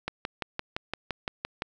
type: click train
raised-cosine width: 0.3 ms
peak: -14 dBFS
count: 10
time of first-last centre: 0.08-1.621 s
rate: 5.84 Hz
effects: none